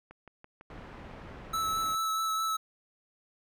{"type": "click train", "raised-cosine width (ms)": 0.5, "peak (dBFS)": -34, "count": 7, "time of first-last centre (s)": [0.11, 1.112], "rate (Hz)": 5.99}
{"type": "low-pass noise", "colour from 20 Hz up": "pink", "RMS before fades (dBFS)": -46, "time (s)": [0.7, 1.95], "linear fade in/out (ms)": 2, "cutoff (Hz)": 1900, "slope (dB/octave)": 12}
{"type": "tone with vibrato", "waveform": "square", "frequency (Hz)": 1307, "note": "E6", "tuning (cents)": -15, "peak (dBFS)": -29, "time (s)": [1.53, 2.57], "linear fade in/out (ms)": 10, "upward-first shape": "sine", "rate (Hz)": 4.7, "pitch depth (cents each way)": 11}
{"effects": []}